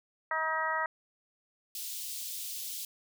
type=harmonic tone; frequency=317.7 Hz; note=D#4; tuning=36 cents sharp; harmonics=2 / 3 / 4 / 5 / 6; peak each=-38 / -34 / -34 / -38 / -34 dBFS; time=0.31-0.86 s; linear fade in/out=2 ms
type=high-pass noise; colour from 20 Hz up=white; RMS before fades=-39 dBFS; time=1.75-2.85 s; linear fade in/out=2 ms; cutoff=3100 Hz; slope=24 dB/octave
effects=none